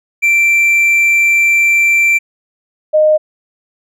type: tone pair in turn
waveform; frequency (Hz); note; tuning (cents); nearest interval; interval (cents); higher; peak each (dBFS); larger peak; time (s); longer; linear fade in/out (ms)
triangle / sine; 2349 / 616.1; D7 / D#5; 0 / -17; octave + major seventh; 2317; first; -6; neither; 0.22-2.19 / 2.93-3.18; first; 20
effects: none